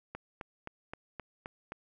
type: click train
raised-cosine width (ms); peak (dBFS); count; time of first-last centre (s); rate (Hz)
0.5; -25; 7; 0.15-1.721; 3.82
effects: none